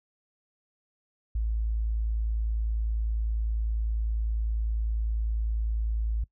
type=tone; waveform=sine; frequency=55 Hz; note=A1; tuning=in tune; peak=-25 dBFS; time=1.35-6.24 s; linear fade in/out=5 ms; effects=noise-tail reverb RT60 0.1 s tail -21 dB re dry